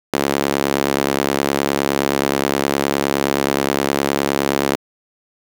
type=tone with high-pass filter; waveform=sawtooth; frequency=69.6 Hz; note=C#2; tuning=8 cents sharp; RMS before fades=-19 dBFS; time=0.13-4.76 s; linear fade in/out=5 ms; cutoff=320 Hz; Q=1.1; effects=7-bit